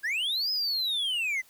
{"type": "linear two-way sweep", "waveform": "triangle", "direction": "up then down", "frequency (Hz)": [1579, 5120, 1978], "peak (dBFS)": -25, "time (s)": [0.03, 1.42], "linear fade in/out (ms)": 20, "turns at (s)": 0.51, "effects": ["white hiss -59 dBFS RMS until 1.49 s"]}